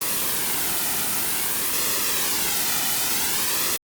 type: noise with flanger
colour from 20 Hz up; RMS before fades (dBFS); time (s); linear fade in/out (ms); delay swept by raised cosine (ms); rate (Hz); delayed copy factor
white; -23; 0.01-3.77; 10; 1.3 to 1.85; 0.53; -0.5
effects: Opus 24 kbps